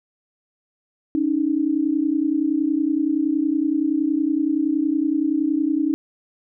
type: tone pair together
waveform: sine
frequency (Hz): 281.8 / 312.5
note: C#4 / D#4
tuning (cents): +29 / +8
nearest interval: major second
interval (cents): 179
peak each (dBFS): -21 / -20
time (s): 1.15-5.94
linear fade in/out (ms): 0
effects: none